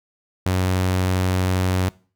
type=tone; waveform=sawtooth; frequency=92.5 Hz; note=F#2; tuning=in tune; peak=-14 dBFS; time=0.46-1.89 s; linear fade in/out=0 ms; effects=noise-tail reverb RT60 0.4 s tail -22 dB re dry